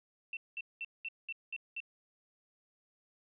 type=tone bursts; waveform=sine; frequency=2691 Hz; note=E7; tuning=35 cents sharp; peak=-37 dBFS; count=7; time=0.33-1.803 s; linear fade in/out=2 ms; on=39 ms; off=200 ms; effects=none